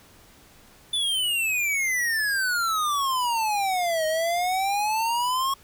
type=exponential two-way sweep; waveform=square; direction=down then up; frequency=3520 to 622.3 to 1098 Hz; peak=-23 dBFS; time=0.93-5.54 s; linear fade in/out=5 ms; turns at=4.06 s; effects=pink hiss -53 dBFS RMS until 5.63 s